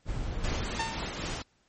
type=noise; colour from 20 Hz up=brown; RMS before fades=-32 dBFS; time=0.05-0.71 s; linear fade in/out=50 ms
type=noise with tremolo; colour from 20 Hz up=pink; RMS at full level=-34 dBFS; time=0.44-1.42 s; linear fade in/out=0 ms; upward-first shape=sine; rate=3.9 Hz; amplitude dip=30%
type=tone with exponential decay; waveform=sawtooth; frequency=900 Hz; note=A5; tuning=39 cents sharp; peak=-24 dBFS; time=0.79-1.18 s; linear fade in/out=5 ms; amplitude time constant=83 ms
effects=pink hiss -69 dBFS RMS until 1.68 s + MP3 32 kbps